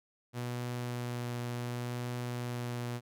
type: tone with vibrato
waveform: sawtooth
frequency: 121.6 Hz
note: B2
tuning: 26 cents flat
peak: -31 dBFS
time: 0.33-3.01 s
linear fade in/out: 50 ms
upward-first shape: triangle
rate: 0.69 Hz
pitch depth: 12 cents each way
effects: none